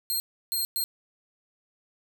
10% pulse tone bursts at uneven times, 4205 Hz, C8, 8 cents sharp, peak -19 dBFS, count 3, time 0.1-0.2 / 0.52-0.65 / 0.76-0.84 s, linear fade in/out 0 ms, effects none

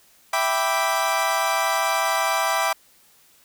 30% pulse chord, E minor seventh, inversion none, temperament equal, 659.3 / 784 / 987.8 / 1174.7 Hz, E5 / G5 / B5 / D6, 0 / 0 / 0 / 0 cents, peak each -23 dBFS, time 0.33-2.73 s, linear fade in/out 5 ms, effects white hiss -56 dBFS RMS until 3.44 s

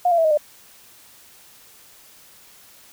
sine tone with pitch steps, 715 / 683.5 / 653.4 / 624.6 / 597.1 Hz, F5 / F5 / E5 / D#5 / D5, +41 / -37 / -15 / +7 / +29 cents, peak -14 dBFS, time 0.05-0.375 s, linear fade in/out 5 ms, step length 65 ms, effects white hiss -49 dBFS RMS until 2.92 s

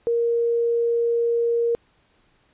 sine tone, 468.2 Hz, A#4, 8 cents sharp, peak -18 dBFS, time 0.07-1.75 s, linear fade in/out 0 ms, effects pink hiss -62 dBFS RMS until 2.53 s + resampled to 8000 Hz

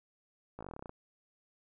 slowing click train, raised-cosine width 1 ms, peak -30 dBFS, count 13, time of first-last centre 0.59-0.894 s, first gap 17 ms, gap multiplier 1.07, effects none

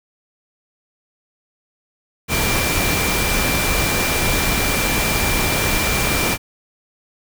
sine tone in noise, 2366 Hz, D7, 12 cents sharp, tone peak -24 dBFS, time 2.28-6.38 s, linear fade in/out 50 ms, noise pink, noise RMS -19 dBFS, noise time 2.28-6.38 s, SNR -8 dB, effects none

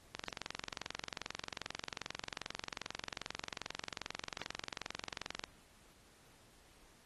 click train, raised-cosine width 0.2 ms, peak -22 dBFS, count 120, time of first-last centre 0.15-5.439 s, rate 22.5 Hz, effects pink hiss -64 dBFS RMS until 7.05 s + AAC 32 kbps

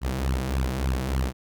sawtooth tone with flanger, 65.41 Hz, C2, in tune, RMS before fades -26 dBFS, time 0.01-1.33 s, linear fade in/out 50 ms, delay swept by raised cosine 0.66 to 6.26 ms, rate 3.4 Hz, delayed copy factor +0.8, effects none

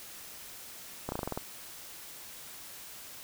slowing click train, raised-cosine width 1 ms, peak -19 dBFS, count 8, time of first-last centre 1.09-1.375 s, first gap 31 ms, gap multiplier 1.09, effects white hiss -47 dBFS RMS until 3.23 s

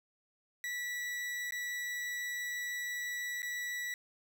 40% pulse tone with dropouts, 1951 Hz, B6, 22 cents flat, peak -35 dBFS, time 0.64-3.94 s, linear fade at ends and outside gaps 1 ms, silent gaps 1.508-1.522 / 3.42-3.429 s, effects none

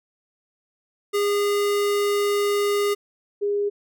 square / sine tone pair in turn, 408.2 / 408.2 Hz, G#4 / G#4, -30 / -30 cents, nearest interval unison, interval 0 cents, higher neither, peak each -20 dBFS, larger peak neither, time 1.13-2.95 / 3.41-3.7 s, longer first, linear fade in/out 20 ms, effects none

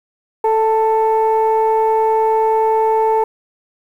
sine tone pair together, 440.1 / 884.8 Hz, A4 / A5, 0 / +9 cents, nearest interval octave, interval 1209 cents, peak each -13 / -13 dBFS, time 0.44-3.24 s, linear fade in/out 5 ms, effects tanh soft clip ceiling -7 dBFS + 8-bit

